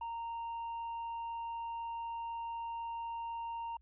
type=tone; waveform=triangle; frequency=926 Hz; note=A#5; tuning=12 cents flat; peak=-36 dBFS; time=0.01-3.77 s; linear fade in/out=5 ms; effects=added 60 Hz sine -62 dBFS peak until 3.81 s + resampled to 8000 Hz